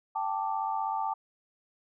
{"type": "chord", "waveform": "sine", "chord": "G suspended second", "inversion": "none", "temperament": "equal", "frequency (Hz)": [784, 880, 1174.7], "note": ["G5", "A5", "D6"], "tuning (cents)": [0, 0, 0], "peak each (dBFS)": [-33, -31, -36], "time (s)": [0.15, 1.14], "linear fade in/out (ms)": 10, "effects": []}